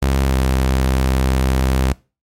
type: tone with pitch glide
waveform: sawtooth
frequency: 67.3 to 65.38 Hz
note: C2 to C2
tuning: +49 to -1 cents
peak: -10 dBFS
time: 0.02-1.93 s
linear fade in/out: 5 ms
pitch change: -50 cents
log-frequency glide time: 0.28-0.33 s
effects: noise-tail reverb RT60 0.3 s tail -22 dB re dry + MP3 64 kbps